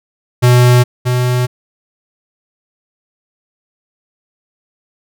square tone pair in turn, 123.47 / 124.54 Hz, B2 / B2, 0 / +15 cents, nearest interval unison, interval 15 cents, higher second, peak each -6 / -12 dBFS, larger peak first, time 0.42-0.84 / 1.05-1.47 s, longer neither, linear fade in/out 20 ms, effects none

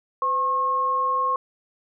sine tone pair together, 509 / 1081 Hz, C5 / C#6, -48 / -44 cents, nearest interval octave + minor second, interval 1304 cents, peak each -31 / -20 dBFS, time 0.22-1.36 s, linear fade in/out 2 ms, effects none

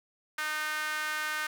sawtooth tone with high-pass filter, 306.4 Hz, D#4, 27 cents flat, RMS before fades -33 dBFS, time 0.38-1.47 s, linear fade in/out 5 ms, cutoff 1500 Hz, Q 3, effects none

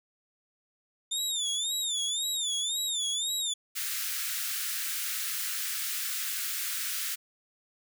25% pulse tone with vibrato, 3589 Hz, A7, 34 cents sharp, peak -24 dBFS, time 1.11-3.54 s, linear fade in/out 10 ms, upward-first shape sine, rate 1.9 Hz, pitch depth 130 cents each way
white high-pass noise, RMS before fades -33 dBFS, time 3.75-7.16 s, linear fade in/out 20 ms, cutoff 1300 Hz, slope 48 dB/octave
effects none

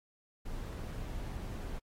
brown noise, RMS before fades -40 dBFS, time 0.45-1.79 s, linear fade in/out 10 ms, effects AAC 48 kbps

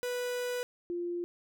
45% pulse / sine tone pair in turn, 492.6 / 348.3 Hz, B4 / F4, -5 / -5 cents, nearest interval tritone, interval 600 cents, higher first, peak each -32 / -32 dBFS, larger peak neither, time 0.03-0.63 / 0.9-1.24 s, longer first, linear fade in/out 0 ms, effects none

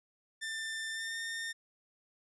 sawtooth tone with pitch glide, 1786 to 1819.3 Hz, A6 to A#6, +25 to -43 cents, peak -33 dBFS, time 0.41-1.53 s, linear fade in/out 20 ms, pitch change +32 cents, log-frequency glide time 0.91-1.18 s, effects resampled to 24000 Hz

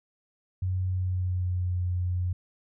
sine tone with pitch glide, 92.5 to 89.87 Hz, F#2 to F#2, 0 to -50 cents, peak -25 dBFS, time 0.62-2.33 s, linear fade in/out 5 ms, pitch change -50 cents, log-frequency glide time 0.88-1.65 s, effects none

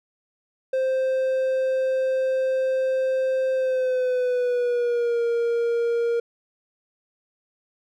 triangle tone with pitch glide, 523.3 to 468.9 Hz, C5 to A#4, 0 to +10 cents, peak -18 dBFS, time 0.73-6.2 s, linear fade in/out 5 ms, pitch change -190 cents, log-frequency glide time 3.54-5.22 s, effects none

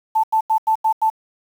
sine tone bursts, 880 Hz, A5, in tune, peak -13 dBFS, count 6, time 0.15-1.101 s, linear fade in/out 10 ms, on 86 ms, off 87 ms, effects 7-bit

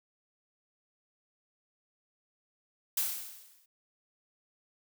blue noise with exponential decay, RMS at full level -28 dBFS, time 2.97-3.66 s, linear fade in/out 5 ms, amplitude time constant 150 ms, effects none

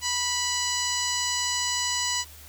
harmonic tone with a mistuned harmonic, 983 Hz, B5, 8 cents flat, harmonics 1 / 2 / 3 / 4 / 5 / 6 / 7 / 8, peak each -33 / -33 / -33 / -33 / -33 / -33 / -33 / -33 dBFS, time 0.01-2.25 s, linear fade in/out 50 ms, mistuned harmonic 4, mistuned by +47 cents, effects added 75 Hz sine -48 dBFS peak until 2.48 s + white hiss -48 dBFS RMS until 2.48 s

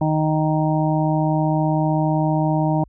harmonic tone, 155.5 Hz, D#3, 1 cent flat, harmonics 1 / 2 / 4 / 5 / 6, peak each -19 / -22 / -25 / -26 / -27 dBFS, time 0.01-2.84 s, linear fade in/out 5 ms, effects added 50 Hz sine -46 dBFS peak until 2.88 s

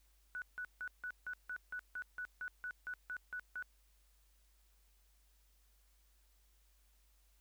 sine tone bursts, 1480 Hz, F#6, in tune, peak -40 dBFS, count 15, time 0.35-3.625 s, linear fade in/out 0 ms, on 69 ms, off 160 ms, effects added 50 Hz sine -68 dBFS peak until 7.4 s + white hiss -75 dBFS RMS until 7.4 s

